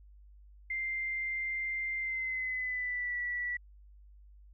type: tone with pitch glide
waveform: sine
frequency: 2093 to 1952.8 Hz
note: C7 to B6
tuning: 0 to -20 cents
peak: -32 dBFS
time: 0.7-3.57 s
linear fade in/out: 5 ms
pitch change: -120 cents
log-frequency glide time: 1.98-3.17 s
effects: added 50 Hz sine -53 dBFS peak until 4.53 s